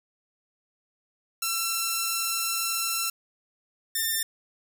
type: tone pair in turn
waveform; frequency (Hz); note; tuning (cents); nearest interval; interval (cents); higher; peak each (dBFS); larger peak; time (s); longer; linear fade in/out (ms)
5% pulse; 1347 / 1798; E6 / A6; +37 / +37; perfect fourth; 500; second; -14; neither; 1.42-3.1 / 3.95-4.23; first; 5
effects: none